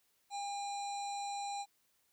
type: harmonic tone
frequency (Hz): 806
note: G5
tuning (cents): +48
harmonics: 1 / 3 / 5 / 7 / 9 / 10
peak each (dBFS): -38 / -53 / -48 / -60 / -51 / -54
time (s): 0.3-1.66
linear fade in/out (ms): 50
effects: white hiss -75 dBFS RMS until 2.12 s